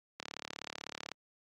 click train, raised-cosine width 0.2 ms, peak -22 dBFS, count 34, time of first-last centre 0.2-1.117 s, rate 36 Hz, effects high-pass 150 Hz 12 dB/octave + AAC 48 kbps

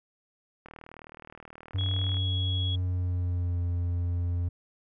click train, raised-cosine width 0.5 ms, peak -30 dBFS, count 60, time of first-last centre 0.66-2.169 s, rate 39.1 Hz
triangle tone with pitch glide, 94.7 to 87.34 Hz, F#2 to F2, +41 to +1 cents, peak -24 dBFS, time 1.74-4.49 s, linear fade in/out 10 ms, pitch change -140 cents, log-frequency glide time 2.02-3.6 s
sine tone, 3334 Hz, G#7, 6 cents sharp, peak -32 dBFS, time 1.78-2.76 s, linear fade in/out 10 ms
effects none

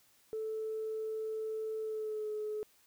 sine tone with pitch glide, 438.1 to 425.9 Hz, A4 to G#4, -7 to +44 cents, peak -34 dBFS, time 0.33-2.63 s, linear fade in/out 0 ms, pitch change -49 cents, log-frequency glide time 1.81-2.3 s, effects tanh soft clip ceiling -30 dBFS + white hiss -67 dBFS RMS until 2.86 s

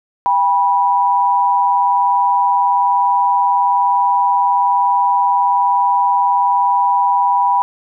sine tone pair together, 800 / 978.9 Hz, G5 / B5, +35 / -16 cents, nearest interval minor third, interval 349 cents, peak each -16 / -12 dBFS, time 0.26-7.62 s, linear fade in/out 0 ms, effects none

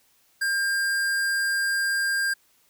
square tone, 1601 Hz, G6, 36 cents sharp, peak -23 dBFS, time 0.41-2.34 s, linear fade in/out 10 ms, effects white hiss -63 dBFS RMS until 2.69 s

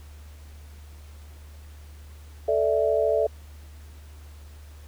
sine chord, A suspended fourth, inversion none, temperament just, 440 / 586.7 / 660 Hz, A4 / D5 / E5, 0 / -2 / +2 cents, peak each -24 dBFS, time 2.48-3.27 s, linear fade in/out 5 ms, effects added 74 Hz sine -42 dBFS peak until 4.87 s + pink hiss -55 dBFS RMS until 4.87 s

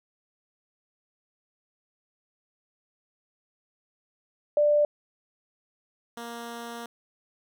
sine / 10% pulse tone pair in turn, 591 / 234.5 Hz, D5 / A#3, +11 / +11 cents, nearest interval octave + major third, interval 1600 cents, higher first, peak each -18 / -28 dBFS, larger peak first, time 4.57-4.85 / 6.17-6.86 s, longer second, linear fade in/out 2 ms, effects none

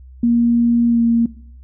sine tone with pitch glide, 235.8 to 232.3 Hz, A#3 to A#3, +20 to -6 cents, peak -11 dBFS, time 0.23-1.26 s, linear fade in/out 5 ms, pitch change -26 cents, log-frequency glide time 0.88-1.01 s, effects noise-tail reverb RT60 0.6 s tail -20 dB re dry + added 64 Hz sine -37 dBFS peak until 1.63 s

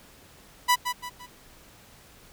sawtooth tone with echo, 987.8 Hz, B5, in tune, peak -14 dBFS, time 0.68-0.76 s, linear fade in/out 20 ms, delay 170 ms, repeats 3, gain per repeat -8 dB, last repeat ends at 1.27 s, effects pink hiss -53 dBFS RMS until 2.32 s

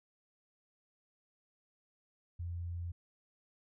sine tone, 86.3 Hz, F2, 20 cents flat, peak -37 dBFS, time 2.39-2.92 s, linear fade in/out 10 ms, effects none

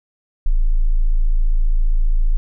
sine tone, 27.5 Hz, A0, in tune, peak -11 dBFS, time 0.46-2.37 s, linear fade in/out 0 ms, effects none

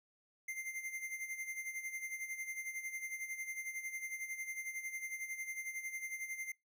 square tone with tremolo, 2093 Hz, C7, in tune, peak -39 dBFS, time 0.48-6.52 s, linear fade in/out 5 ms, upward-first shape sine, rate 11 Hz, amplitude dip 65%, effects noise-tail reverb RT60 0.2 s tail -24 dB re dry

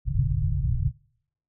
white low-pass noise, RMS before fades -24 dBFS, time 0.05-0.92 s, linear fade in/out 50 ms, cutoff 150 Hz, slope 96 dB/octave, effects noise-tail reverb RT60 0.7 s tail -26 dB re dry

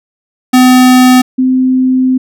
square / sine tone pair in turn, 253.5 / 257.8 Hz, B3 / C4, +45 / -26 cents, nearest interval unison, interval 29 cents, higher second, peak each -3 / -6 dBFS, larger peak first, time 0.53-1.22 / 1.38-2.18 s, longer second, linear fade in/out 10 ms, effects none

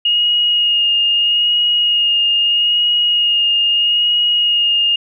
sine tone with vibrato, 2860 Hz, F7, 41 cents sharp, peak -11 dBFS, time 0.05-4.96 s, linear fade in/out 5 ms, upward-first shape sine, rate 0.78 Hz, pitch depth 18 cents each way, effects none

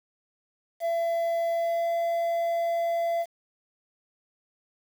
triangle tone with pitch glide, 673 to 677.3 Hz, E5 to E5, +36 to +47 cents, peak -22 dBFS, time 0.8-3.26 s, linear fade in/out 50 ms, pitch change +11 cents, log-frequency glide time 1.53-1.93 s, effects 8-bit

